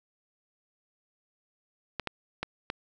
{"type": "clicks", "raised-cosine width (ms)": 0.3, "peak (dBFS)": -15, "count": 4, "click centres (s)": [1.997, 2.073, 2.43, 2.701], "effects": []}